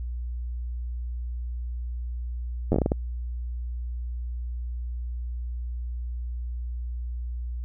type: slowing click train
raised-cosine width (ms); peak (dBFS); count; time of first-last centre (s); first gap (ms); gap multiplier
2; -9; 8; 2.72-2.919; 10; 1.34
effects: added 60 Hz sine -29 dBFS peak until 7.64 s